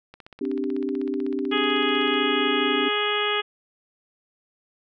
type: click train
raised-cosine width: 0.3 ms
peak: -27 dBFS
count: 33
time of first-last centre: 0.14-2.14 s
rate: 16 Hz
type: chord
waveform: sine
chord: C suspended second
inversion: none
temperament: equal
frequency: 261.6 / 293.7 / 392 Hz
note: C4 / D4 / G4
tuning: 0 / 0 / 0 cents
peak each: -28 dBFS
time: 0.41-2.89 s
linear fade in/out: 5 ms
type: harmonic tone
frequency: 416.4 Hz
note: G#4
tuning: 5 cents sharp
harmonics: 1 / 2 / 3 / 4 / 5 / 6 / 7 / 8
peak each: -27 / -33 / -28 / -31 / -31 / -32 / -29 / -30 dBFS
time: 1.51-3.42 s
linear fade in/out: 20 ms
effects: none